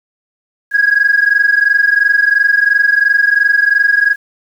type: tone pair together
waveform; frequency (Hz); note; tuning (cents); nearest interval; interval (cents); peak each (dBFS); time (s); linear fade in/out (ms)
sine; 1638.3 / 1661.2; G#6 / G#6; -24 / 0; unison; 24; -10; 0.71-4.16; 50
effects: tanh soft clip ceiling -2 dBFS + 7-bit